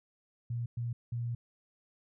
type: tone bursts at uneven times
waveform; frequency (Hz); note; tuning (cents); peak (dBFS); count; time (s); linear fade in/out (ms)
sine; 118.7; A#2; +32; -32; 3; 0.5-0.66 / 0.77-0.93 / 1.12-1.35; 5
effects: none